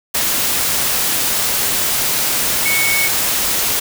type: tone in noise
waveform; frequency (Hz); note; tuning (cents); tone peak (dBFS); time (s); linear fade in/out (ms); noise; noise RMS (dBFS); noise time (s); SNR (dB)
sine; 2217; C#7; 0; -16; 2.65-3.08; 10; white; -17; 0.14-3.8; -2
effects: none